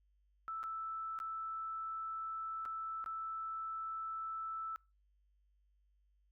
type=tone with dropouts; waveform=sine; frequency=1318.5 Hz; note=E6; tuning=in tune; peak=-39 dBFS; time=0.48-4.76 s; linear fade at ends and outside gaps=0 ms; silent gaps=0.631-0.638 / 1.189-1.201 / 2.653-2.659 / 3.042-3.061 s; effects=noise-tail reverb RT60 0.3 s tail -25 dB re dry + added 50 Hz sine -70 dBFS peak until 6.31 s